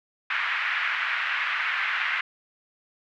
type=band-pass noise; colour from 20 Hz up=pink; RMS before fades=-27 dBFS; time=0.3-2.21 s; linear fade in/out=5 ms; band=1400 to 2400 Hz; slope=24 dB/octave; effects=none